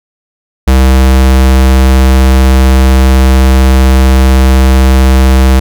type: tone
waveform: square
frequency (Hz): 65.41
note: C2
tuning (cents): 0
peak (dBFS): -3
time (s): 0.67-5.6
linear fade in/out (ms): 10
effects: none